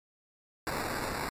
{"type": "noise with sample-and-hold", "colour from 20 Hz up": "white", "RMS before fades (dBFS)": -34, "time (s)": [0.67, 1.29], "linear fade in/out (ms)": 0, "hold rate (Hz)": 3150, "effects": ["MP3 64 kbps"]}